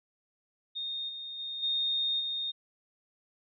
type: tone with level steps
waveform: sine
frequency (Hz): 3682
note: A#7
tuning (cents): -22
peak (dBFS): -33 / -38 / -35 / -27 / -31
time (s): 0.75-2.52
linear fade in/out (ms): 20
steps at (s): 1.08 / 1.38 / 1.62 / 2.19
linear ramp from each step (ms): 20
effects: none